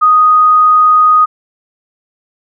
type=tone; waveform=sine; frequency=1244.5 Hz; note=D#6; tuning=in tune; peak=-4 dBFS; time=0.01-1.26 s; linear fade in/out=20 ms; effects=none